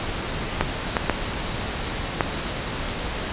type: clicks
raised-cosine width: 0.5 ms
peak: -3 dBFS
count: 4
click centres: 0.61 / 0.968 / 1.097 / 2.208 s
effects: pink hiss -28 dBFS RMS until 3.32 s + resampled to 8000 Hz